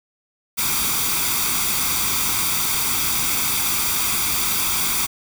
white noise with comb filter, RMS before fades -21 dBFS, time 0.57-5.07 s, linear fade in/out 20 ms, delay 0.85 ms, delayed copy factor +0.65, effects none

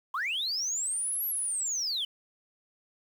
sine linear two-way sweep, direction up then down, 987.8 to 11840 to 2964 Hz, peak -27 dBFS, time 0.14-2.05 s, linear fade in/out 5 ms, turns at 1.26 s, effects tanh soft clip ceiling -26 dBFS + 9-bit

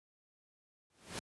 pink noise with exponential growth, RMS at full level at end -37 dBFS, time 0.9-1.19 s, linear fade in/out 1 ms, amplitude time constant 61 ms, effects high-pass 100 Hz 12 dB/octave + resampled to 24000 Hz

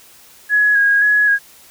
sine tone with vibrato, 1661.2 Hz, G#6, in tune, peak -10 dBFS, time 0.49-1.39 s, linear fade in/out 50 ms, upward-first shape square, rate 1.9 Hz, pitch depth 22 cents each way, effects white hiss -45 dBFS RMS until 1.7 s

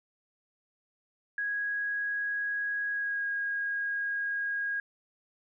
sine tone with pitch glide, 1655 to 1636.9 Hz, G#6 to G#6, -6 to -26 cents, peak -29 dBFS, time 1.38-4.8 s, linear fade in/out 2 ms, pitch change -20 cents, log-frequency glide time 2.92-3.25 s, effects none

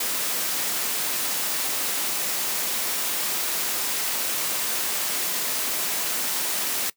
white noise, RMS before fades -26 dBFS, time 0-6.9 s, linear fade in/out 5 ms, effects noise-tail reverb RT60 0.1 s tail -20 dB re dry + high-pass 200 Hz 12 dB/octave

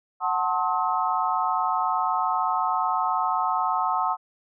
sine chord, F# diminished seventh, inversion none, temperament just, 740 / 888 / 1065.6 / 1278.7 Hz, F#5 / A5 / C6 / Eb6, 0 / +16 / +31 / +47 cents, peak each -27 dBFS, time 0.2-4.17 s, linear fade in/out 50 ms, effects none

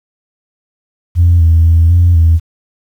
sine tone with pitch steps, 86.1 / 82.2 / 82.9 / 86.9 / 82.2 Hz, F2 / E2 / E2 / F2 / E2, -24 / -4 / +10 / -8 / -4 cents, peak -3 dBFS, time 1.15-2.4 s, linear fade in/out 50 ms, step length 250 ms, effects tanh soft clip ceiling -1 dBFS + 7-bit

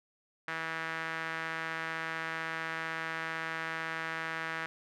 sawtooth tone with band-pass filter, 162.2 Hz, E3, 28 cents flat, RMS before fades -37 dBFS, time 0.48-4.66 s, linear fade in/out 0 ms, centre 1700 Hz, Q 2.4, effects none

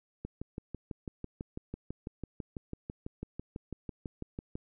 click train, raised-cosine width 3 ms, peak -25 dBFS, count 27, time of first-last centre 0.25-4.555 s, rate 6.04 Hz, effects none

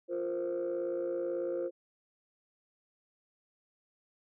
sine chord, F suspended fourth, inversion none, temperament just, 349.2 / 465.6 / 523.8 Hz, F4 / Bb4 / C5, 0 / -2 / +2 cents, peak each -34 / -39 / -33 dBFS, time 0.08-1.71 s, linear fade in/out 50 ms, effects tanh soft clip ceiling -27 dBFS

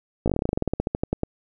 slowing click train, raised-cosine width 2 ms, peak -9 dBFS, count 21, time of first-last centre 0.26-1.234 s, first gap 17 ms, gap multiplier 1.1, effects none

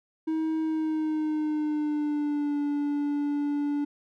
triangle tone with pitch glide, 317.7 to 289.7 Hz, D#4 to D4, +36 to -24 cents, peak -23 dBFS, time 0.27-3.85 s, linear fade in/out 10 ms, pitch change -160 cents, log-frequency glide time 0.61-2.58 s, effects none

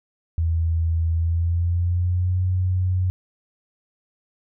sine tone with pitch glide, 82.3 to 91.85 Hz, E2 to F#2, -2 to -12 cents, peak -18 dBFS, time 0.38-3.1 s, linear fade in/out 0 ms, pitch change +190 cents, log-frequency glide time 1.13-2.42 s, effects none

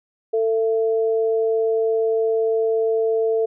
sine tone pair together, 447.1 / 669.9 Hz, A4 / E5, +28 / +28 cents, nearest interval perfect fifth, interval 700 cents, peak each -17 / -27 dBFS, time 0.33-3.46 s, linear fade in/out 10 ms, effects none

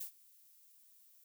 violet noise with ADSR envelope, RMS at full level -41 dBFS, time 0-1.24 s, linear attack 9 ms, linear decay 98 ms, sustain -23 dB, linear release 4 ms, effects none

